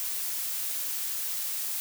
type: noise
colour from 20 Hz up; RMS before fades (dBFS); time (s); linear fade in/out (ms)
blue; -32; 0-1.8; 0
effects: none